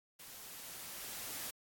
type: noise with level ramp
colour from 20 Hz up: white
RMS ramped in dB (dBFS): -52 to -42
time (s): 0.19-1.51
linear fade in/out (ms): 10
effects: AAC 64 kbps